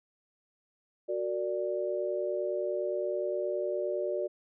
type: chord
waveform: sine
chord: Gb augmented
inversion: none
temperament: equal with one note detuned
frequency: 370 / 459.7 / 587.3 Hz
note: Gb4 / Bb4 / D5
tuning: 0 / -24 / 0 cents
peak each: -33 / -37 / -32 dBFS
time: 1.08-4.28 s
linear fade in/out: 20 ms
effects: none